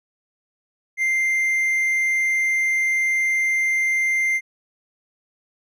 triangle tone, 2093 Hz, C7, in tune, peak -16 dBFS, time 0.97-4.41 s, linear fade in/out 50 ms, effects none

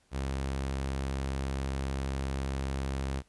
sawtooth tone, 67.4 Hz, C#2, 48 cents flat, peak -27 dBFS, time 0.11-3.23 s, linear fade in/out 50 ms, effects pink hiss -68 dBFS RMS until 3.28 s + resampled to 24000 Hz

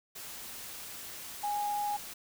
sine tone in noise, 825 Hz, G#5, 12 cents flat, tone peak -30 dBFS, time 1.43-1.97 s, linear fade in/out 10 ms, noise white, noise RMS -44 dBFS, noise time 0.15-2.14 s, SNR +11 dB, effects none

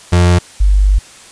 35% pulse / sine tone pair in turn, 88.1 / 49.23 Hz, F2 / G1, +16 / +8 cents, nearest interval minor seventh, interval 1008 cents, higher first, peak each -5 / -6 dBFS, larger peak first, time 0.12-0.39 / 0.6-0.99 s, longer second, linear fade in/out 10 ms, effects white hiss -38 dBFS RMS until 1.31 s + resampled to 22050 Hz

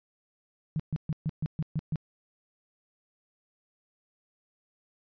sine tone bursts, 155.56 Hz, D#3, in tune, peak -26 dBFS, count 8, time 0.76-1.958 s, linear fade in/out 0 ms, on 36 ms, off 130 ms, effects resampled to 11025 Hz

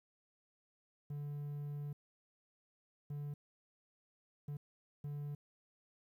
triangle tone bursts at uneven times, 145.3 Hz, D3, 18 cents flat, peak -38 dBFS, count 4, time 1.1-1.93 / 3.1-3.34 / 4.48-4.57 / 5.04-5.35 s, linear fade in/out 5 ms, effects 12-bit

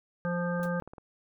harmonic tone, 174.61 Hz, F3, in tune, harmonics 1 / 3 / 5 / 7 / 9, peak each -30 / -33 / -42 / -40 / -38 dBFS, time 0.25-0.8 s, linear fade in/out 0 ms
clicks, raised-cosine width 1 ms, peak -31 dBFS, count 6, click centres 0.598 / 0.655 / 0.823 / 0.876 / 0.935 / 0.982 s
white noise with exponential decay, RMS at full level -43 dBFS, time 0.63-0.71 s, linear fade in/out 1 ms, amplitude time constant 17 ms
effects none

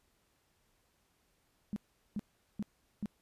sine tone bursts, 207.7 Hz, G#3, in tune, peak -33 dBFS, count 4, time 1.73-3.058 s, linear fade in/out 0 ms, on 32 ms, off 400 ms, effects pink hiss -74 dBFS RMS until 3.21 s + resampled to 32000 Hz

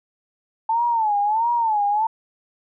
sine tone with vibrato, 880 Hz, A5, in tune, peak -17 dBFS, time 0.69-2.07 s, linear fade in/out 5 ms, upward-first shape sine, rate 1.5 Hz, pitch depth 140 cents each way, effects none

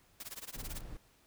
white noise with tremolo, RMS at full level -43 dBFS, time 0.2-0.81 s, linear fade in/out 2 ms, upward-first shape sine, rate 18 Hz, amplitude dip 95%
brown noise, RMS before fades -44 dBFS, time 0.55-0.97 s, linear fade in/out 2 ms
effects pink hiss -67 dBFS RMS until 1.26 s

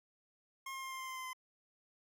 25% pulse tone with pitch steps, 1072 / 1065.8 / 1059.7 / 1053.6 / 1047.5 / 1041.5 / 1035.5 / 1029.5 Hz, C6 / C6 / C6 / C6 / C6 / C6 / C6 / C6, +42 / +32 / +22 / +12 / +2 / -8 / -18 / -28 cents, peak -38 dBFS, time 0.66-1.332 s, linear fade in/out 5 ms, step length 84 ms, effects none

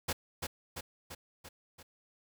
pink noise with echo, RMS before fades -33 dBFS, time 0.08-0.13 s, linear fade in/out 10 ms, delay 340 ms, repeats 5, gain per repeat -4 dB, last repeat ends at 1.83 s, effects none

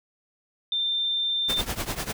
sine tone, 3584 Hz, A7, 31 cents sharp, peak -23 dBFS, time 0.72-1.61 s, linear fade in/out 2 ms
pink noise with tremolo, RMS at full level -27 dBFS, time 1.48-2.13 s, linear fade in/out 20 ms, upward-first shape triangle, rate 10 Hz, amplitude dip 90%
effects none

